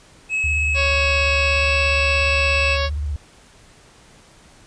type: tone with pitch glide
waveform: triangle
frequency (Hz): 2575 to 2617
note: E7 to E7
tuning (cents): -41 to -13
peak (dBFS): -17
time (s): 0.29-2.78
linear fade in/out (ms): 50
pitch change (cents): +28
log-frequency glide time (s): 1.37-1.76
type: tone with vibrato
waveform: sine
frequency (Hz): 73.42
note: D2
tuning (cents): 0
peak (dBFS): -21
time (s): 0.44-3.16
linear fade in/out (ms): 0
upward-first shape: sine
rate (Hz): 17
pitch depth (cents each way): 120
type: harmonic tone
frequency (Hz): 554.4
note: C#5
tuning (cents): 0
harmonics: 1 / 2 / 3 / 4 / 5 / 6 / 7 / 8 / 9 / 10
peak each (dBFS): -24 / -27 / -29 / -30 / -31 / -32 / -32 / -33 / -34 / -34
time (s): 0.74-2.9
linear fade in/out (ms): 50
effects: pink hiss -49 dBFS RMS until 4.66 s + resampled to 22050 Hz